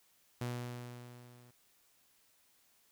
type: tone with level ramp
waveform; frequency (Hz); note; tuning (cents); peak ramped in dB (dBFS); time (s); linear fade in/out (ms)
sawtooth; 121.8; B2; -24; -31 to -55; 0.41-1.51; 5
effects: white hiss -70 dBFS RMS until 2.91 s